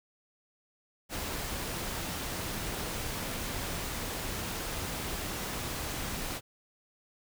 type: noise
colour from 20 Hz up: pink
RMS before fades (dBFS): -36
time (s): 1.09-6.41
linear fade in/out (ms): 50
effects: none